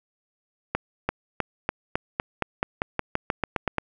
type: accelerating click train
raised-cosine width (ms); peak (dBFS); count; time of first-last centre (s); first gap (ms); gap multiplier
0.5; -8; 16; 0.75-3.783; 340; 0.92
effects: none